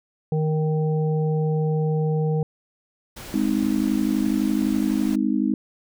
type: harmonic tone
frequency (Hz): 155.56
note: D#3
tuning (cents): 0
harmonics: 1 / 3 / 5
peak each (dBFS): -20 / -26 / -35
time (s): 0.32-2.43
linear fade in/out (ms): 2
type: noise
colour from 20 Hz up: pink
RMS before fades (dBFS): -38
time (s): 3.16-5.16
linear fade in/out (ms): 10
type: chord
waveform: sine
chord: Ab major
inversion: none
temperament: just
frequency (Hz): 207.7 / 259.6 / 311.5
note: Ab3 / C4 / Eb4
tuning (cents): 0 / -13 / +2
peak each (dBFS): -23 / -23 / -24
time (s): 3.34-5.54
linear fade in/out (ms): 2
effects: none